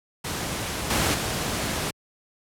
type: noise with level steps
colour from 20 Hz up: pink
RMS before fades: -29 / -22 / -27 dBFS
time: 0.24-1.91 s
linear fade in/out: 10 ms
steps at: 0.9 / 1.14 s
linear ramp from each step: 5 ms
effects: high-pass 60 Hz 12 dB/octave + low-pass 12000 Hz 12 dB/octave